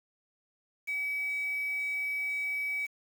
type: tone with quantisation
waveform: sine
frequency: 2281 Hz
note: C#7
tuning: 49 cents sharp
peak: -30 dBFS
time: 0.87-2.87 s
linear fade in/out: 20 ms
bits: 8
effects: none